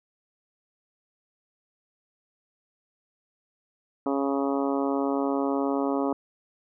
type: harmonic tone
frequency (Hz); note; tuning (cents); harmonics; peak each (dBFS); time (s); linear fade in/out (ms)
138.59; C#3; 0; 2 / 3 / 4 / 5 / 6 / 7 / 8 / 9; -26 / -30 / -32 / -34 / -36 / -37 / -38 / -39; 4.06-6.13; 2
effects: none